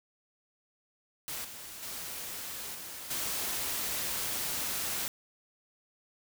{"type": "noise with level steps", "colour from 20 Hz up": "white", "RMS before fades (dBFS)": [-38, -45, -40, -43, -34], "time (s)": [1.28, 5.08], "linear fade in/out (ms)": 0, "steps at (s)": [1.44, 1.82, 2.74, 3.1], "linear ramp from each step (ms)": 10, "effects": []}